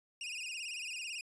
sawtooth tone with vibrato, 2637 Hz, E7, in tune, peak -36 dBFS, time 0.21-1.21 s, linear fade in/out 2 ms, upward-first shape sine, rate 18 Hz, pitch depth 140 cents each way, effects resampled to 22050 Hz

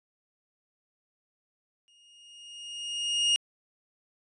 40% pulse tone with exponential growth, 2854 Hz, F7, 37 cents sharp, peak -19 dBFS, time 1.88-3.36 s, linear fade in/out 0 ms, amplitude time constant 320 ms, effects resampled to 22050 Hz

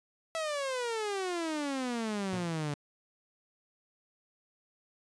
sawtooth exponential sweep, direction down, 659.3 to 142.9 Hz, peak -28 dBFS, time 0.35-2.74 s, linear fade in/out 0 ms
sawtooth tone with exponential decay, 116.54 Hz, A#2, in tune, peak -32 dBFS, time 2.33-2.64 s, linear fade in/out 0 ms, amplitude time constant 66 ms
effects resampled to 22050 Hz

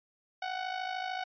sawtooth tone with amplitude modulation, 744 Hz, F#5, 9 cents sharp, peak -27 dBFS, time 0.42-1.24 s, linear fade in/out 5 ms, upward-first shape sine, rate 53.4 Hz, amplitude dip 65%, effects resampled to 11025 Hz

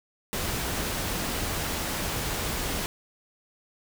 pink noise, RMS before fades -30 dBFS, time 0.33-2.86 s, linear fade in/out 0 ms, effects none

